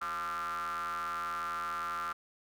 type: ring-modulated tone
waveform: square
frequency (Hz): 82.41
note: E2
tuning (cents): 0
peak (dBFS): -32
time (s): 0.01-2.13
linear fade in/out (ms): 10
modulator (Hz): 1280
effects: none